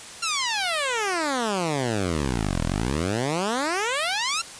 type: exponential two-way sweep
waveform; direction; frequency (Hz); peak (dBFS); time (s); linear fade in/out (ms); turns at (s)
10% pulse; down then up; 1400 to 39.04 to 1400; -15; 0.22-4.42; 10; 2.63
effects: white hiss -40 dBFS RMS until 4.59 s + resampled to 22050 Hz